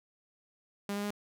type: tone with pitch steps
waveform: sawtooth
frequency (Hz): 201.8 / 203.9 / 206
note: G#3 / G#3 / G#3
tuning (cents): -49 / -32 / -14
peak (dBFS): -29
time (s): 0.89-1.106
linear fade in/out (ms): 2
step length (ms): 72
effects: none